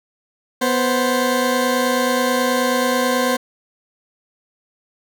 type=tone pair together; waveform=20% pulse; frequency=247 / 523.3 Hz; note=B3 / C5; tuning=0 / 0 cents; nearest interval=octave + minor second; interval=1300 cents; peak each=-14 dBFS; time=0.61-3.37 s; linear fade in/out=10 ms; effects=none